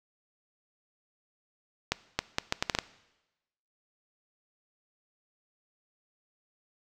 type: accelerating click train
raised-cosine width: 0.2 ms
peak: -8 dBFS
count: 8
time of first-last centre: 1.92-2.788 s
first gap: 270 ms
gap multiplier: 0.72
effects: noise-tail reverb RT60 1.0 s tail -19 dB re dry